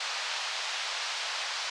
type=band-pass noise; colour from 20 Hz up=white; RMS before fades=-34 dBFS; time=0-1.7 s; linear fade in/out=5 ms; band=650 to 5200 Hz; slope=24 dB/octave; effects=resampled to 22050 Hz